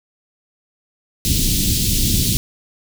pink band-stop noise, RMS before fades -17 dBFS, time 1.25-2.37 s, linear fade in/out 0 ms, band 280 to 3400 Hz, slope 24 dB/octave, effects none

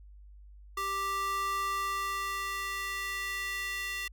square tone with high-pass filter sweep, 392 Hz, G4, in tune, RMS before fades -34 dBFS, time 0.77-4.08 s, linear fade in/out 5 ms, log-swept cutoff 940 to 2200 Hz, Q 2.6, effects added 50 Hz sine -49 dBFS peak until 4.12 s

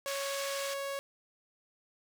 sawtooth tone, 554.4 Hz, C#5, in tune, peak -31 dBFS, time 0.06-0.99 s, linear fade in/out 0 ms
white band-pass noise, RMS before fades -41 dBFS, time 0.07-0.74 s, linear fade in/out 5 ms, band 1300 to 6900 Hz, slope 12 dB/octave
effects none

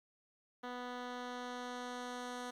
10% pulse tone with low-pass filter sweep, 246.9 Hz, B3, in tune, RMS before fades -44 dBFS, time 0.63-2.51 s, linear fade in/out 10 ms, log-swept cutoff 3200 to 8700 Hz, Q 0.8, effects 11-bit

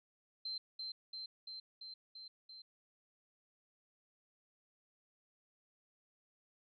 sine tone with echo, 4115 Hz, C8, 30 cents flat, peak -39 dBFS, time 0.45-0.58 s, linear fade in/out 5 ms, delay 340 ms, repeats 6, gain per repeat -2 dB, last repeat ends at 2.62 s, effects none

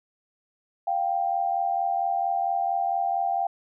sine tone pair together, 699.6 / 784 Hz, F5 / G5, +3 / 0 cents, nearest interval major second, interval 197 cents, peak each -26 / -25 dBFS, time 0.87-3.47 s, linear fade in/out 5 ms, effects none

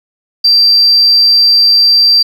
sine tone, 4699 Hz, D8, in tune, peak -3 dBFS, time 0.44-2.23 s, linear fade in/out 10 ms, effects tanh soft clip ceiling 0 dBFS + 7-bit

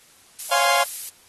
violet noise, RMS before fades -28 dBFS, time 0.39-1.09 s, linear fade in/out 0 ms
sawtooth chord, Db major seventh, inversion none, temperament equal with one note detuned, 554.4 / 698.5 / 827.3 / 1046.5 Hz, Db5 / F5 / Ab5 / C6, 0 / 0 / -7 / 0 cents, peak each -21 / -18 / -22 / -19 dBFS, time 0.51-0.84 s, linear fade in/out 10 ms
effects white hiss -53 dBFS RMS until 1.28 s + AAC 32 kbps

